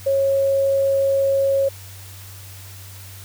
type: tone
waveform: sine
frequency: 547 Hz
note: C#5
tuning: 23 cents flat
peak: -15 dBFS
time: 0.06-1.69 s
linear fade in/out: 10 ms
effects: added 96 Hz sine -38 dBFS peak until 3.24 s + white hiss -42 dBFS RMS until 3.24 s